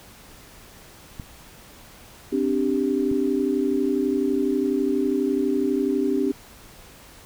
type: clicks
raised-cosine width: 5 ms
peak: -21 dBFS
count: 2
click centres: 1.198 / 3.115 s
type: chord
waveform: sine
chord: C suspended second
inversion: none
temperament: equal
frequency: 261.6 / 293.7 / 392 Hz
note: C4 / D4 / G4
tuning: 0 / 0 / 0 cents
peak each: -24 dBFS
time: 2.32-6.32 s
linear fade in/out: 10 ms
effects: pink hiss -47 dBFS RMS until 7.25 s